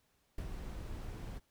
brown noise with ADSR envelope, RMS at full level -39 dBFS, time 0.38-1.4 s, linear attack 3 ms, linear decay 59 ms, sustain -4 dB, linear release 29 ms, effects pink hiss -75 dBFS RMS until 1.5 s

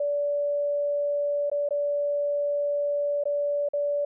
sine tone with dropouts, 578 Hz, D5, 28 cents flat, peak -23 dBFS, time 0-4.05 s, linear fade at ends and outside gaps 5 ms, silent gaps 1.499-1.515 / 1.689-1.707 / 3.238-3.254 / 3.688-3.734 s, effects none

